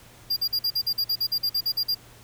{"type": "tone bursts", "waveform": "square", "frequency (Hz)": 4797, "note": "D8", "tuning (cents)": 36, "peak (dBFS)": -22, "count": 15, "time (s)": [0.3, 1.948], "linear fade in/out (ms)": 10, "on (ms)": 66, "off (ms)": 47, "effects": ["added 117 Hz sine -53 dBFS peak until 2.23 s", "pink hiss -51 dBFS RMS until 2.23 s"]}